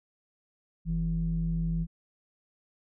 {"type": "tone pair together", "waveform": "sine", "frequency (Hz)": [46.25, 164.81], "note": ["F#1", "E3"], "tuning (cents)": [0, 0], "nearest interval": "octave + minor seventh", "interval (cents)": 2200, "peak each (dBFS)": [-30, -27], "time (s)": [0.85, 1.87], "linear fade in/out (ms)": 50, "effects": ["tanh soft clip ceiling -20 dBFS"]}